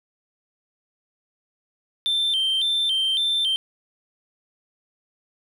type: tone with vibrato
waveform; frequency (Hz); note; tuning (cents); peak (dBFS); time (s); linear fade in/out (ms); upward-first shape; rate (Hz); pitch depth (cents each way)
sine; 3341; G#7; +10; -17; 2.06-3.56; 0; square; 1.8; 110
effects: tanh soft clip ceiling -18 dBFS + 9-bit